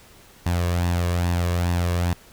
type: tone with flanger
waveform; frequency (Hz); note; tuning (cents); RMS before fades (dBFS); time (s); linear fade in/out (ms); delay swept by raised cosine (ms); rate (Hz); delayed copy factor
sawtooth; 87.31; F2; 0; -22; 0.46-2.13; 0; 1.1 to 1.82; 2.4; +0.5
effects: pink hiss -50 dBFS RMS until 2.32 s